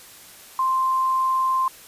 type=tone; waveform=sine; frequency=1046.5 Hz; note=C6; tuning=in tune; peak=-18 dBFS; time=0.59-1.68 s; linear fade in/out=2 ms; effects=white hiss -45 dBFS RMS until 1.87 s + resampled to 32000 Hz